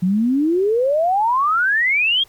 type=exponential sweep; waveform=sine; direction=up; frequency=174.61 to 3323 Hz; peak=-14 dBFS; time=0.02-2.24 s; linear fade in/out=10 ms; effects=pink hiss -51 dBFS RMS until 2.28 s

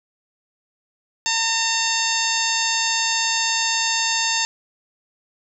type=harmonic tone with a mistuned harmonic; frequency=908 Hz; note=A#5; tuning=46 cents flat; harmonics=1 / 2 / 3 / 4 / 5 / 6 / 7 / 8; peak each=-27 / -27 / -27 / -27 / -27 / -27 / -27 / -27 dBFS; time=1.26-4.45 s; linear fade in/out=0 ms; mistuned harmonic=6; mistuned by=-65 cents; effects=none

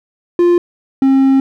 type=tone pair in turn; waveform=triangle; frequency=349.2 / 268.6 Hz; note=F4 / C4; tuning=0 / +46 cents; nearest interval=perfect fourth; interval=454 cents; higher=first; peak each=-5 dBFS; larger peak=neither; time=0.39-0.58 / 1.02-1.4 s; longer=second; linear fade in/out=2 ms; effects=none

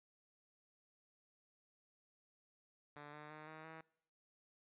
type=tone with pitch steps; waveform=5% pulse; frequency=146.83 / 150.18 / 153.6 / 157.1 / 160.68 Hz; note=D3 / D3 / D#3 / D#3 / E3; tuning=0 / +39 / -22 / +17 / -44 cents; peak=-40 dBFS; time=2.96-3.81 s; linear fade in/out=2 ms; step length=170 ms; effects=noise-tail reverb RT60 0.7 s tail -23 dB re dry + resampled to 8000 Hz

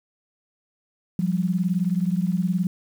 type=beating tone pair; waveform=sine; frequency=174.61 / 193.61 Hz; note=F3 / G3; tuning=0 / -21 cents; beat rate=19 Hz; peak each=-22 / -24 dBFS; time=1.19-2.67 s; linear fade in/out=2 ms; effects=8-bit

